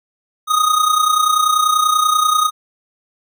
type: tone with amplitude modulation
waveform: square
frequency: 1244.5 Hz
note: D#6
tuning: in tune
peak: -10 dBFS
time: 0.47-2.51 s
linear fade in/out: 50 ms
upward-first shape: sine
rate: 30.3 Hz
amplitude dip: 65%
effects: none